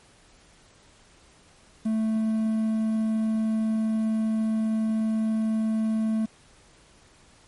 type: tone with quantisation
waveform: triangle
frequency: 220 Hz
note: A3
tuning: in tune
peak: -20 dBFS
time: 1.85-6.26 s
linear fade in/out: 10 ms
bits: 8
effects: pink hiss -56 dBFS RMS until 7.47 s + MP3 48 kbps